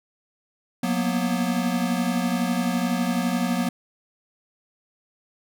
square tone cluster, 182.5 / 232.9 / 244.8 Hz, F#3 / A#3 / B3, -24 / -1 / -15 cents, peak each -27 / -28 / -26 dBFS, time 0.83-3.69 s, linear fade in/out 5 ms, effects none

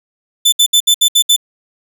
sawtooth tone bursts, 3520 Hz, A7, in tune, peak -4 dBFS, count 7, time 0.45-1.364 s, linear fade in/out 10 ms, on 74 ms, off 66 ms, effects none

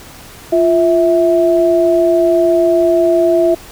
sine tone pair together, 347 / 655 Hz, F4 / E5, -11 / -11 cents, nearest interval major seventh, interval 1100 cents, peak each -11 dBFS, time 0.52-3.55 s, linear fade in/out 10 ms, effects pink hiss -36 dBFS RMS until 3.71 s

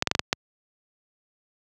clicks, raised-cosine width 0.2 ms, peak -3 dBFS, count 6, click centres 0.024 / 0.073 / 0.114 / 0.151 / 0.194 / 0.329 s, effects high-pass 80 Hz 12 dB/octave

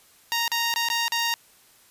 10% pulse tone with dropouts, 931 Hz, A#5, 2 cents flat, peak -14 dBFS, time 0.32-1.34 s, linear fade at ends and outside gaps 0 ms, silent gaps 0.479-0.517 / 0.74-0.76 / 0.887-0.901 / 1.081-1.121 s, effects white hiss -56 dBFS RMS until 1.9 s + resampled to 32000 Hz

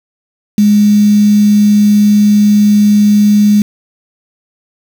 sine tone with quantisation, 207.7 Hz, G#3, in tune, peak -4 dBFS, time 0.58-3.62 s, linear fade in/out 2 ms, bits 4, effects none

